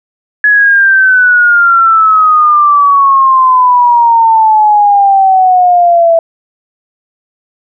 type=exponential sweep; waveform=sine; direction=down; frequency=1697 to 659.3 Hz; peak=-3 dBFS; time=0.44-6.19 s; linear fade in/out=2 ms; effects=none